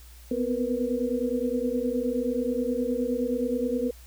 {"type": "tone cluster", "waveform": "sine", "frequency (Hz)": [246, 255.6, 466.9, 496.7], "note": ["B3", "C4", "A#4", "B4"], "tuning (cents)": [-7, -40, 3, 10], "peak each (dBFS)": -30, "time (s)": [0.31, 3.91], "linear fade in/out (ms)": 5, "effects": ["added 60 Hz sine -46 dBFS peak until 4.06 s", "white hiss -54 dBFS RMS until 4.06 s"]}